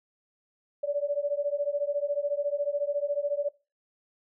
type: beating tone pair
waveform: sine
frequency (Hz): 570 / 584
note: C#5 / D5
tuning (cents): +48 / -10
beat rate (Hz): 14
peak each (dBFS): -29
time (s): 0.83-3.49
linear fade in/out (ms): 10
effects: noise-tail reverb RT60 0.3 s tail -22 dB re dry